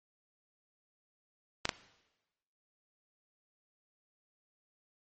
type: clicks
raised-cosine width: 0.2 ms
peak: -11 dBFS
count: 2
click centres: 1.654 / 1.692 s
effects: noise-tail reverb RT60 1.0 s tail -17 dB re dry + MP3 32 kbps